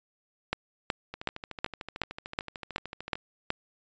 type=two click trains; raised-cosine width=0.3 ms; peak=-22 / -11 dBFS; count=28 / 9; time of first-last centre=1.14-3.155 / 0.53-3.504 s; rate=13.4 / 2.69 Hz; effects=resampled to 16000 Hz

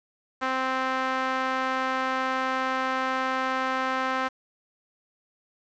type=tone with band-pass filter; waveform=sawtooth; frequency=261.1 Hz; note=C4; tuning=3 cents flat; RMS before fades=-27 dBFS; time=0.41-4.29 s; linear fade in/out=20 ms; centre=1300 Hz; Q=1.5; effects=resampled to 16000 Hz + 8-bit

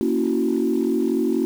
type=chord; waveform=sine; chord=F# dominant seventh; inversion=first; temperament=equal; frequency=233.1 / 277.2 / 329.6 / 370 Hz; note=A#3 / C#4 / E4 / F#4; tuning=0 / 0 / 0 / 0 cents; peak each=-23 dBFS; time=0.01-1.45 s; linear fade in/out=0 ms; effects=tanh soft clip ceiling -10 dBFS + 7-bit

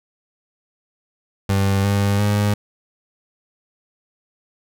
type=tone with pitch steps; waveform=30% pulse; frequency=98 / 100.58 / 103.23 Hz; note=G2 / G2 / G#2; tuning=0 / +45 / -10 cents; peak=-13 dBFS; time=1.49-2.54 s; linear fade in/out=5 ms; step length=350 ms; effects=none

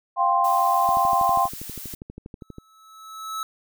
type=chord; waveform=sine; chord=F suspended second; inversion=none; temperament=just; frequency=698.5 / 785.8 / 1047.7 Hz; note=F5 / G5 / C6; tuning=0 / +4 / +2 cents; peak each=-23 / -22 / -20 dBFS; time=0.16-1.49 s; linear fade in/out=50 ms
type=noise; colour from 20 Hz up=blue; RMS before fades=-37 dBFS; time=0.44-1.95 s; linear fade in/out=5 ms
type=click train; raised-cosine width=3 ms; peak=-24 dBFS; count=22; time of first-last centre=0.89-2.584 s; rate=12.4 Hz
type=tone with exponential growth; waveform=square; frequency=1300 Hz; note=E6; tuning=24 cents flat; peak=-26 dBFS; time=2.41-3.43 s; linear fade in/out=1 ms; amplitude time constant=220 ms
effects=none

